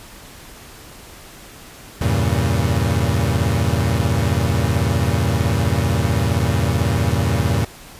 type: chord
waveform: 35% pulse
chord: E diminished seventh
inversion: none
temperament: equal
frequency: 82.41 / 98 / 116.54 / 138.59 Hz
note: E2 / G2 / Bb2 / Db3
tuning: 0 / 0 / 0 / 0 cents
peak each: -19 / -20 / -19 / -22 dBFS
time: 2.01-7.65 s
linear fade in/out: 5 ms
effects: pink hiss -40 dBFS RMS until 7.99 s + resampled to 32000 Hz